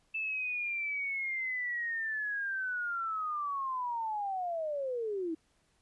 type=linear sweep; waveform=sine; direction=down; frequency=2642 to 311.1 Hz; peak=-32 dBFS; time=0.14-5.35 s; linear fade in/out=10 ms; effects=pink hiss -72 dBFS RMS until 5.81 s + resampled to 24000 Hz